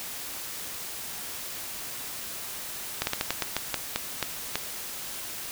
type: slowing click train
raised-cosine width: 0.2 ms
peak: -8 dBFS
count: 11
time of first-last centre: 3.02-4.556 s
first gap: 51 ms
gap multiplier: 1.23
effects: white hiss -37 dBFS RMS until 5.51 s